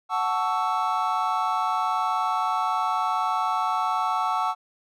triangle chord, F# minor seventh, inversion none, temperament equal with one note detuned, 740 / 880 / 1119 / 1318.5 Hz, F#5 / A5 / C#6 / E6, 0 / 0 / +16 / 0 cents, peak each -26 dBFS, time 0.09-4.55 s, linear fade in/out 50 ms, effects none

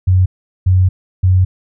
sine tone bursts at uneven times, 92.5 Hz, F#2, in tune, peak -7 dBFS, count 3, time 0.07-0.26 / 0.66-0.89 / 1.23-1.45 s, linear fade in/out 10 ms, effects none

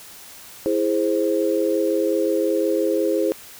sine chord, E augmented, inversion none, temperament equal, 329.6 / 415.3 / 523.3 Hz, E4 / G#4 / B#4, 0 / 0 / 0 cents, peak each -22 dBFS, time 0.66-3.32 s, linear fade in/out 0 ms, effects white hiss -42 dBFS RMS until 3.59 s

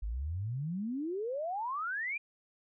sine exponential sweep, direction up, 48.63 to 2454 Hz, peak -33 dBFS, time 0.02-2.18 s, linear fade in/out 10 ms, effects none

